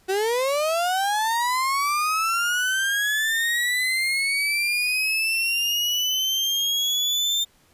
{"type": "linear sweep", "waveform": "35% pulse", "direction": "up", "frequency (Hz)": [369.8, 3607], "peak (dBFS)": -19, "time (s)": [0.08, 7.45], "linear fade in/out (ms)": 20, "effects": ["pink hiss -59 dBFS RMS until 7.73 s", "resampled to 32000 Hz"]}